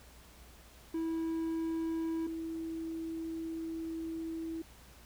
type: tone pair in turn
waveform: triangle / sine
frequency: 326.2 / 326.2 Hz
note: E4 / E4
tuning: -18 / -18 cents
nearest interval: unison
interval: 0 cents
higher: neither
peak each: -30 / -36 dBFS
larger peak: first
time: 0.94-2.27 / 2.27-4.62 s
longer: second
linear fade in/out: 5 ms
effects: added 60 Hz sine -57 dBFS peak until 5.05 s + pink hiss -58 dBFS RMS until 5.05 s